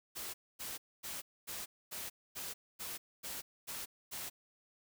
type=noise bursts; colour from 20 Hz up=white; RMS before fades=-43 dBFS; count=10; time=0.15-4.3 s; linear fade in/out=20 ms; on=190 ms; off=250 ms; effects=none